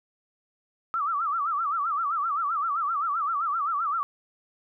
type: tone with vibrato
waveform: sine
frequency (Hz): 1244.5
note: D#6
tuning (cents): 0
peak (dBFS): -24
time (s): 0.94-4.03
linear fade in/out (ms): 0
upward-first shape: sine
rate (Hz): 7.7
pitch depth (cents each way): 170
effects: none